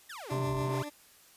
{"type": "exponential two-way sweep", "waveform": "sawtooth", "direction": "down then up", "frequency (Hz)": [1939, 41.2, 1939], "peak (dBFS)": -38, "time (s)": [0.09, 0.85], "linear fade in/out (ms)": 10, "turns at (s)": 0.57}
{"type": "tone with tremolo", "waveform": "20% pulse", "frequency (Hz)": 294.7, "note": "D4", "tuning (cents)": 6, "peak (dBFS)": -30, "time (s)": [0.29, 0.9], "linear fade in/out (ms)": 20, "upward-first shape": "triangle", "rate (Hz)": 6.9, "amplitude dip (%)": 55}
{"type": "harmonic tone", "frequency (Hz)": 130.81, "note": "C3", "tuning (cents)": 0, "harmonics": [1, 3, 5, 7, 8], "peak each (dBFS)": [-32, -36, -43, -44, -39], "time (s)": [0.31, 0.83], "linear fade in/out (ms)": 10}
{"effects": ["white hiss -59 dBFS RMS until 1.36 s", "resampled to 32000 Hz"]}